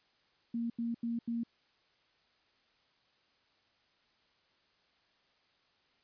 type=tone bursts; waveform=sine; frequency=233.1 Hz; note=A#3; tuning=in tune; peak=-32 dBFS; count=4; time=0.54-1.435 s; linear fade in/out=5 ms; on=160 ms; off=85 ms; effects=white hiss -71 dBFS RMS until 6.03 s + resampled to 11025 Hz